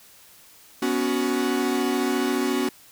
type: chord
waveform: 45% pulse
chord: B suspended second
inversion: none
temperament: equal with one note detuned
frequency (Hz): 246.9 / 281.1 / 370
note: B3 / C#4 / F#4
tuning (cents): 0 / +24 / 0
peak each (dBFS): -26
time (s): 0.82-2.69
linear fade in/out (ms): 5
effects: white hiss -51 dBFS RMS until 2.91 s